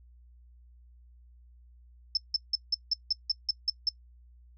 sine tone bursts, 5274 Hz, E8, in tune, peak -23 dBFS, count 10, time 2.15-3.89 s, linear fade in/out 2 ms, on 21 ms, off 170 ms, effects noise-tail reverb RT60 0.1 s tail -21 dB re dry + added 60 Hz sine -53 dBFS peak until 4.57 s

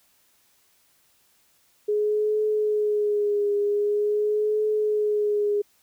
sine tone with vibrato, 418.1 Hz, G#4, 12 cents sharp, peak -20 dBFS, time 1.88-5.62 s, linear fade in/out 10 ms, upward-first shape triangle, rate 0.45 Hz, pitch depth 42 cents each way, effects white hiss -63 dBFS RMS until 5.82 s

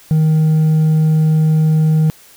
sine tone with hard clipping, 156.6 Hz, D#3, 11 cents sharp, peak -10 dBFS, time 0.11-2.1 s, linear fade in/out 0 ms, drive 2 dB, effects white hiss -44 dBFS RMS until 2.36 s

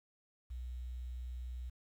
sine tone with quantisation, 61.74 Hz, B1, in tune, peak -40 dBFS, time 0.5-1.7 s, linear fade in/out 10 ms, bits 11, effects none

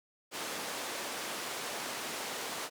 pink band-pass noise, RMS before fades -39 dBFS, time 0.31-2.7 s, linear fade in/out 50 ms, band 370 to 11000 Hz, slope 12 dB/octave, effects none

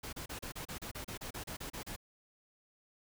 pink noise bursts, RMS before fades -43 dBFS, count 15, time 0.03-1.963 s, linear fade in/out 10 ms, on 99 ms, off 32 ms, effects none

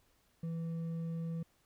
sine tone with hard clipping, 165.3 Hz, E3, 5 cents sharp, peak -37 dBFS, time 0.43-1.43 s, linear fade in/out 5 ms, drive 4 dB, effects pink hiss -72 dBFS RMS until 1.65 s

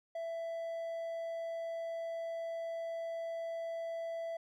triangle tone, 664 Hz, E5, 12 cents sharp, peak -35 dBFS, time 0.15-4.37 s, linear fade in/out 5 ms, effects none

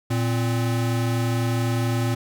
square tone pair together, 115.96 / 260 Hz, A#2 / C4, -9 / -11 cents, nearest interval octave + major second, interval 1398 cents, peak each -22 / -29 dBFS, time 0.1-2.15 s, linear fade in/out 10 ms, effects none

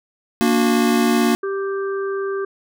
square chord, Bb augmented, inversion none, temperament just, 233.1 / 291.4 / 364.2 Hz, Bb3 / D4 / F#4, 0 / -13 / -27 cents, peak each -17 / -22 / -21 dBFS, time 0.41-1.35 s, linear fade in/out 0 ms
harmonic tone, 392 Hz, G4, in tune, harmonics 1 / 3 / 4, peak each -21 / -31 / -33 dBFS, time 1.43-2.45 s, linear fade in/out 5 ms
effects none

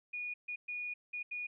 sine tone bursts at uneven times, 2452 Hz, D#7, 26 cents flat, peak -37 dBFS, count 5, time 0.13-0.34 / 0.48-0.56 / 0.68-0.94 / 1.13-1.23 / 1.31-1.47 s, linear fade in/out 10 ms, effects none

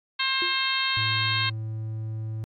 harmonic tone, 531 Hz, C5, 25 cents sharp, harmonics 2 / 3 / 4 / 5 / 6 / 7 / 8, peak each -31 / -31 / -31 / -31 / -31 / -31 / -31 dBFS, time 0.19-1.5 s, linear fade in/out 10 ms
triangle tone with exponential decay, 349.2 Hz, F4, in tune, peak -27 dBFS, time 0.42-0.61 s, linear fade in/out 0 ms, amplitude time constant 41 ms
triangle tone, 110 Hz, A2, in tune, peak -27 dBFS, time 0.97-2.44 s, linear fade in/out 0 ms
effects AAC 64 kbps

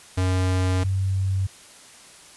square / sine tone pair in turn, 92.5 / 95.81 Hz, F#2 / G2, 0 / -39 cents, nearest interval minor second, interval 61 cents, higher second, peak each -20 dBFS, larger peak neither, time 0.17-0.84 / 0.84-1.47 s, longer first, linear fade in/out 10 ms, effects white hiss -47 dBFS RMS until 2.36 s + resampled to 24000 Hz

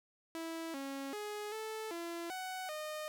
sawtooth tone with pitch steps, 327.9 / 274.1 / 418.1 / 437.9 / 339.3 / 746 / 613 Hz, E4 / C#4 / G#4 / A4 / F4 / F#5 / D#5, -9 / -19 / +12 / -8 / -50 / +14 / -26 cents, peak -36 dBFS, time 0.35-3.08 s, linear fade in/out 0 ms, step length 390 ms, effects none

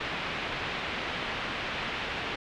white low-pass noise, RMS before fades -34 dBFS, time 0-2.36 s, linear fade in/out 10 ms, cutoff 3100 Hz, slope 24 dB/octave, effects none

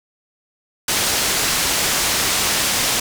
white low-pass noise, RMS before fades -19 dBFS, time 0.88-3 s, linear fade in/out 5 ms, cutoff 8400 Hz, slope 12 dB/octave, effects none

